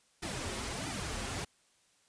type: noise with flanger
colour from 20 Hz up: pink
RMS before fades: -38 dBFS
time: 0.22-1.45 s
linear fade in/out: 10 ms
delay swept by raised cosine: 1.8 to 6.8 ms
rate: 1.5 Hz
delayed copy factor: -1
effects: white hiss -69 dBFS RMS until 2.08 s + resampled to 22050 Hz